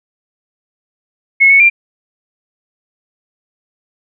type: tone with pitch steps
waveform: sine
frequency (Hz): 2183 / 2211 / 2377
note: C#7 / C#7 / D7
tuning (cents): -27 / -5 / +20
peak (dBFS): -4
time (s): 1.4-1.7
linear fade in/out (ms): 20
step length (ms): 100
effects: none